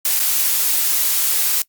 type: noise with dropouts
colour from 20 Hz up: blue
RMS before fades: -17 dBFS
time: 0.05-1.62 s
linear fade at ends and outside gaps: 2 ms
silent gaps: 0.194-0.199 s
effects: noise-tail reverb RT60 0.1 s tail -22 dB re dry + Opus 48 kbps